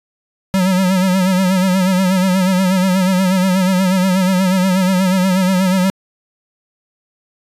square tone with vibrato, 186.6 Hz, F#3, 15 cents sharp, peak -12 dBFS, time 0.54-5.9 s, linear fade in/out 0 ms, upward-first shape sine, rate 8.3 Hz, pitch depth 65 cents each way, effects resampled to 32000 Hz

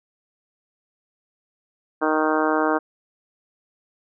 harmonic tone, 155.56 Hz, D#3, in tune, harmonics 2 / 3 / 4 / 5 / 6 / 7 / 8 / 9 / 10, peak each -23 / -25 / -26 / -27 / -28 / -28 / -29 / -30 / -30 dBFS, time 2.01-2.79 s, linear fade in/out 20 ms, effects none

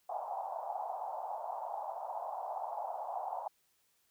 white band-pass noise, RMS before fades -40 dBFS, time 0.09-3.48 s, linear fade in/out 5 ms, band 670 to 880 Hz, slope 48 dB/octave, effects white hiss -74 dBFS RMS until 4.1 s

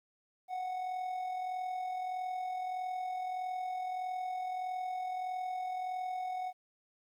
triangle tone with amplitude modulation, 738 Hz, F#5, 5 cents flat, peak -31 dBFS, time 0.48-6.53 s, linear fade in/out 50 ms, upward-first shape sine, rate 41.6 Hz, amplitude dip 40%, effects 12-bit

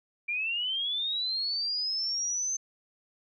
sine linear sweep, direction up, 2348 to 6272 Hz, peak -28 dBFS, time 0.28-2.57 s, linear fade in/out 10 ms, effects none

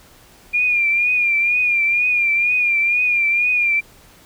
sine tone with vibrato, 2410 Hz, D7, 44 cents sharp, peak -14 dBFS, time 0.53-3.81 s, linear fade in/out 20 ms, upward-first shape triangle, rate 2.1 Hz, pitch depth 66 cents each way, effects pink hiss -48 dBFS RMS until 4.25 s

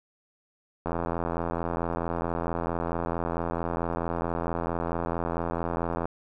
click train, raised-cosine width 1 ms, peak -15 dBFS, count 440, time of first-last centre 0.86-6.055 s, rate 84.5 Hz, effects none

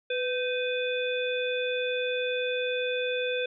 harmonic tone with a mistuned harmonic, 498.9 Hz, B4, 17 cents sharp, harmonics 1 / 3 / 5 / 7, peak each -28 / -36 / -34 / -36 dBFS, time 0.1-3.46 s, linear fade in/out 5 ms, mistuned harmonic 3, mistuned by +60 cents, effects none

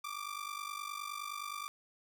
sawtooth ring-modulated tone, 1178 Hz, D6, 5 cents sharp, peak -33 dBFS, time 0.04-1.68 s, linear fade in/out 0 ms, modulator 24.8 Hz, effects none

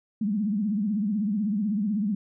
sine tone with vibrato, 207.4 Hz, G#3, 2 cents flat, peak -23 dBFS, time 0.21-2.15 s, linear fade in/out 5 ms, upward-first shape triangle, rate 16 Hz, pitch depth 170 cents each way, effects none

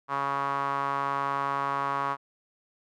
sawtooth tone with band-pass filter, 139.3 Hz, C#3, 9 cents sharp, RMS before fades -29 dBFS, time 0.08-2.17 s, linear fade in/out 50 ms, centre 1100 Hz, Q 4.7, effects none

